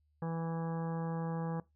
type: harmonic tone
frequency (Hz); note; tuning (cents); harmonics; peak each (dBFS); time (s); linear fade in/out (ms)
164.81; E3; 0; 1 / 2 / 3 / 4 / 5 / 6 / 7 / 8 / 9 / 10; -35 / -48 / -42 / -54 / -45 / -51 / -51 / -60 / -62 / -56; 0.22-1.6; 2
effects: noise-tail reverb RT60 0.2 s tail -21 dB re dry + added 75 Hz sine -70 dBFS peak until 1.75 s